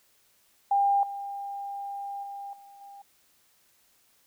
sine tone with level steps, 800 Hz, G5, 35 cents sharp, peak -20 / -33 / -36 / -48 / -44 dBFS, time 0.71-3.02 s, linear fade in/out 5 ms, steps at 1.03 / 2.23 / 2.53 / 2.81 s, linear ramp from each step 2 ms, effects white hiss -65 dBFS RMS until 4.26 s

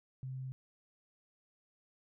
sine tone, 130.81 Hz, C3, in tune, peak -39 dBFS, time 0.23-0.52 s, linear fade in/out 0 ms, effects none

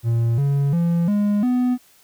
triangle tone with pitch steps, 116.2 / 140.6 / 170.13 / 205.9 / 249.1 Hz, A#2 / C#3 / F3 / G#3 / B3, -5 / +25 / -45 / -15 / +15 cents, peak -14 dBFS, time 0.03-1.78 s, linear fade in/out 50 ms, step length 350 ms, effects white hiss -54 dBFS RMS until 2.03 s

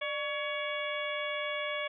harmonic tone with a mistuned harmonic, 562 Hz, C#5, 24 cents sharp, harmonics 1 / 2 / 3 / 4 / 5 / 6, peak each -36 / -40 / -41 / -37 / -44 / -42 dBFS, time 0.01-1.88 s, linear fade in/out 10 ms, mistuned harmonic 1, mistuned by +100 cents, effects none

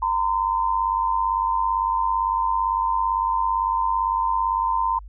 sine tone pair together, 923 / 1020.8 Hz, A#5 / C6, -17 / -43 cents, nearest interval major second, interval 174 cents, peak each -22 dBFS, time 0.02-4.99 s, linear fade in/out 5 ms, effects added 50 Hz sine -37 dBFS peak until 5.08 s

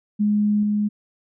sine tone with level steps, 208.6 Hz, G#3, 8 cents sharp, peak -16 / -18 dBFS, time 0.19-0.89 s, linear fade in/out 20 ms, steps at 0.63 s, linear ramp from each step 2 ms, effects none

